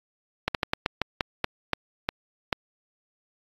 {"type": "slowing click train", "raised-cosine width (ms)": 0.3, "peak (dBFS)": -7, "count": 11, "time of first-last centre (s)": [0.48, 2.528], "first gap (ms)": 68, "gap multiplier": 1.23, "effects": ["AAC 32 kbps"]}